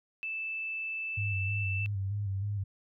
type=tone with pitch glide; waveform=sine; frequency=2637 to 2652 Hz; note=E7 to E7; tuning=0 to +10 cents; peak=-33 dBFS; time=0.23-1.86 s; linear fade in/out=0 ms; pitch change=+10 cents; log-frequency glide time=1.04-1.59 s
type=tone with vibrato; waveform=sine; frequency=99.8 Hz; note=G2; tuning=32 cents sharp; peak=-30 dBFS; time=1.17-2.64 s; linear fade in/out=10 ms; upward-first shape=square; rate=3.2 Hz; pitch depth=48 cents each way
effects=none